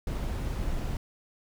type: noise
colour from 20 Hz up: brown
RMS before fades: -31 dBFS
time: 0.07-0.97 s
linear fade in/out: 2 ms
effects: none